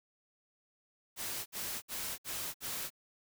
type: noise bursts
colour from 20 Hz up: white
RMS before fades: -39 dBFS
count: 5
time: 1.16-2.904 s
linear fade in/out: 50 ms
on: 300 ms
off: 61 ms
effects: none